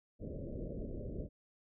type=low-pass noise; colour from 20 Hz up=pink; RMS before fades=-42 dBFS; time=0.19-1.29 s; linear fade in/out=50 ms; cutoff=610 Hz; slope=96 dB/octave; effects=none